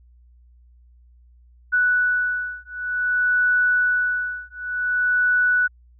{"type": "beating tone pair", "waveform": "sine", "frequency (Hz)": [1480, 1480.54], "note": ["F#6", "F#6"], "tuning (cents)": [0, 1], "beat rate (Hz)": 0.54, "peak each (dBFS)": -21, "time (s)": [1.72, 5.68], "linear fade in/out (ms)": 20, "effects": ["added 60 Hz sine -49 dBFS peak until 5.99 s"]}